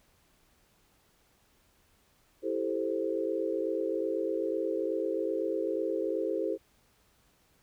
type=chord; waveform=sine; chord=A minor seventh; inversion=second; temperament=equal; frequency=329.6 / 392 / 440 / 523.3 Hz; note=E4 / G4 / A4 / C5; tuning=0 / 0 / 0 / 0 cents; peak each=-34 dBFS; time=2.42-6.58 s; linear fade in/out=50 ms; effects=pink hiss -67 dBFS RMS until 7.62 s